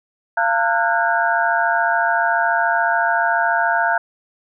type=tone cluster; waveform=sine; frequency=688 / 906 / 1377 / 1471 / 1618 Hz; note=F5 / A#5 / F6 / F#6 / G#6; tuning=-26 / -50 / -25 / -11 / -46 cents; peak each=-20 / -20 / -27 / -20 / -23 dBFS; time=0.37-3.98 s; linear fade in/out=5 ms; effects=none